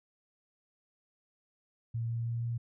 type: tone with pitch steps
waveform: sine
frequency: 115.5 / 116.24 / 116.98 / 117.72 Hz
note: A#2 / A#2 / A#2 / A#2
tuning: -16 / -4 / +7 / +17 cents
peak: -31 dBFS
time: 1.94-2.58 s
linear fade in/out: 10 ms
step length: 160 ms
effects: none